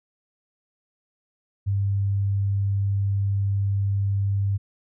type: tone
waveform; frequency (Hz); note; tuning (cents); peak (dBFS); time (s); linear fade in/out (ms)
sine; 99.3; G2; +23; -20; 1.66-4.58; 20
effects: none